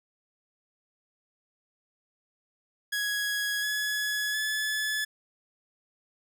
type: tone with pitch steps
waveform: sawtooth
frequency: 1666 / 1693.2 / 1720.8 Hz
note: G#6 / G#6 / A6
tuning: +5 / +33 / -39 cents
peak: -24 dBFS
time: 2.92-5.05 s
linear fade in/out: 10 ms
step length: 710 ms
effects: none